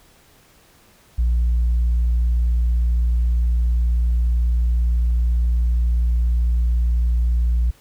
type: tone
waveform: sine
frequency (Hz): 59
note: A#1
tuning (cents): +22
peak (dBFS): -13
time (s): 1.18-7.71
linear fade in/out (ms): 10
effects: tanh soft clip ceiling -13 dBFS + pink hiss -53 dBFS RMS until 7.8 s